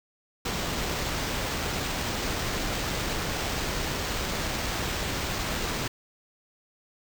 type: noise with sample-and-hold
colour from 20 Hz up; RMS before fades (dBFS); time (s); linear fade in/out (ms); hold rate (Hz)
pink; -30; 0.45-5.88; 5; 11025
effects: none